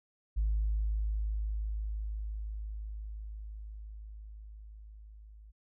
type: tone with level ramp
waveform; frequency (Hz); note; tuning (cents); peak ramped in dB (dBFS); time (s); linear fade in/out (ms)
sine; 52.9; G#1; +33; -25 to -50; 0.36-5.52; 20
effects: tanh soft clip ceiling -23 dBFS